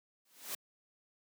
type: noise with exponential growth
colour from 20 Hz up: white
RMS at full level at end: -36 dBFS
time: 0.25-0.55 s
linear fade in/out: 5 ms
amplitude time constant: 65 ms
effects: high-pass 200 Hz 12 dB/octave